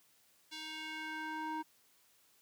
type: tone with band-pass filter sweep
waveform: square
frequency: 313 Hz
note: D#4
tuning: 10 cents sharp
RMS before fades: -42 dBFS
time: 0.51-1.63 s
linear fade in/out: 20 ms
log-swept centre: 4000 to 840 Hz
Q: 1.6
effects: white hiss -69 dBFS RMS until 2.41 s + high-pass 80 Hz 12 dB/octave